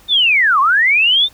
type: linear two-way sweep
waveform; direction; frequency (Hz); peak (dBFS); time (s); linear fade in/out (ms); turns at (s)
sine; down then up; 3663 to 1031 to 3663; -9; 0.08-1.29; 50; 0.6
effects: pink hiss -47 dBFS RMS until 1.33 s